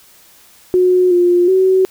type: tone with pitch steps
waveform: sine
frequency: 364.5 / 352.7 / 376.7 Hz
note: F#4 / F4 / F#4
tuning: -26 / +17 / +31 cents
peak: -8 dBFS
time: 0.74-1.85 s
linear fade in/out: 0 ms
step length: 370 ms
effects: white hiss -46 dBFS RMS until 1.9 s